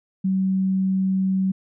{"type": "tone", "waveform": "sine", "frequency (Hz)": 190, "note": "F#3", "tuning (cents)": 46, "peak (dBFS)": -18, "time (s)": [0.24, 1.52], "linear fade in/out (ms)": 10, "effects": []}